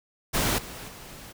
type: noise with level steps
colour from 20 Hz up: pink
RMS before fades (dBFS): -25 / -40 / -44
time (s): 0.33-1.33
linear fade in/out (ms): 20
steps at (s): 0.58 / 0.88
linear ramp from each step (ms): 5
effects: none